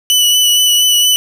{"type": "tone with vibrato", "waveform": "sawtooth", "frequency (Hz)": 2968, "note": "F#7", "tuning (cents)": 5, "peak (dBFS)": -5, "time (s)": [0.1, 1.16], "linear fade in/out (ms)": 0, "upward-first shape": "sine", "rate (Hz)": 4.3, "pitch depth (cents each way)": 19, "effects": []}